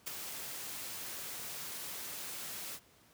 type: noise with ADSR envelope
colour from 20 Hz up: white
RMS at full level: -36 dBFS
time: 0.06-2.8 s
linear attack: 18 ms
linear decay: 5 ms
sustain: -7 dB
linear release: 62 ms
effects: pink hiss -64 dBFS RMS until 3.13 s + high-pass 80 Hz 12 dB/octave